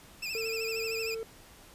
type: tone with vibrato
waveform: 25% pulse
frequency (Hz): 2544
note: D#7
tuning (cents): +38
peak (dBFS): -30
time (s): 0.22-1.15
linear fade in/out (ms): 10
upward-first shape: sine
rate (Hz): 13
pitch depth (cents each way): 96
type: tone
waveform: triangle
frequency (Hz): 448.8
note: A4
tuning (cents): +34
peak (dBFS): -32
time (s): 0.35-1.23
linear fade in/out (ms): 0
effects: pink hiss -54 dBFS RMS until 1.74 s + resampled to 32000 Hz